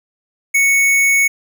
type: tone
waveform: square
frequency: 2217 Hz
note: C#7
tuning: in tune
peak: -11 dBFS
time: 0.54-1.28 s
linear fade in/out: 10 ms
effects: none